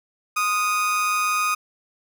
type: tone with amplitude modulation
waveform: 30% pulse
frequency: 1241 Hz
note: D#6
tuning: 5 cents flat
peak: -15 dBFS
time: 0.36-1.55 s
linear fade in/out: 10 ms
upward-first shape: sine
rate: 193 Hz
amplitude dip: 45%
effects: none